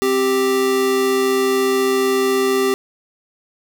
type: tone pair together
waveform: square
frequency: 261.6 / 392 Hz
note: C4 / G4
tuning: 0 / 0 cents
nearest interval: perfect fifth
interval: 700 cents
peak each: -23 / -16 dBFS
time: 0.02-2.74 s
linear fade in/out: 0 ms
effects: none